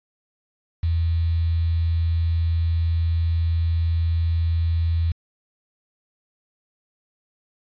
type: tone with quantisation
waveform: sine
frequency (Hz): 83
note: E2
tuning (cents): +12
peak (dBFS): -18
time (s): 0.83-5.12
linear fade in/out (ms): 5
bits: 7
effects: resampled to 11025 Hz